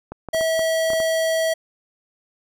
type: clicks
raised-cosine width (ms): 1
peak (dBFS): -18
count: 8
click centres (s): 0.12 / 0.287 / 0.347 / 0.41 / 0.593 / 0.903 / 0.934 / 1.002
type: tone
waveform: square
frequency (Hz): 648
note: E5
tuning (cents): -30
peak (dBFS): -19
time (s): 0.33-1.54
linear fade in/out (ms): 10
effects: none